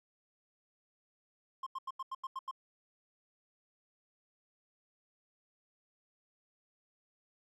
triangle tone bursts, 1060 Hz, C6, 22 cents sharp, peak -35 dBFS, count 8, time 1.63-2.512 s, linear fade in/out 5 ms, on 35 ms, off 86 ms, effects none

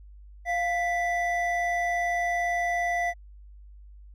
triangle tone pair together, 698.5 / 1977.9 Hz, F5 / B6, 0 / +2 cents, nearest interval octave + tritone, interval 1802 cents, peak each -24 / -27 dBFS, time 0.45-3.14 s, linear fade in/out 50 ms, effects added 50 Hz sine -45 dBFS peak until 4.14 s

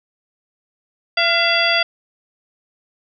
harmonic tone with a mistuned harmonic, 676 Hz, E5, 43 cents sharp, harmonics 1 / 2 / 3 / 4 / 5 / 7, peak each -21 / -21 / -21 / -21 / -21 / -21 dBFS, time 1.17-1.83 s, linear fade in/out 5 ms, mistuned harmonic 2, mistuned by +67 cents, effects none

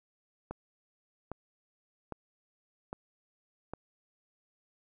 click train, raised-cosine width 1 ms, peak -24 dBFS, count 5, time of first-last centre 0.51-3.736 s, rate 1.24 Hz, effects none

